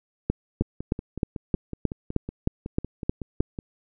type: two click trains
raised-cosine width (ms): 3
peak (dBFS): -19 / -9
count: 17 / 11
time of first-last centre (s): 0.62-3.588 / 0.3-3.406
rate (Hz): 5.39 / 3.22
effects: none